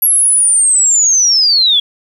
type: linear sweep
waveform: sine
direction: down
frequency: 11450 to 3286 Hz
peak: -7 dBFS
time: 0.02-1.8 s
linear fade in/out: 5 ms
effects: 7-bit